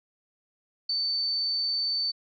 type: tone with ADSR envelope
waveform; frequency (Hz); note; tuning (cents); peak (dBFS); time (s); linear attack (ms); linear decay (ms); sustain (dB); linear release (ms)
sine; 4539; C#8; +40; -23; 0.89-2.12; 7; 5; -2; 20
effects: none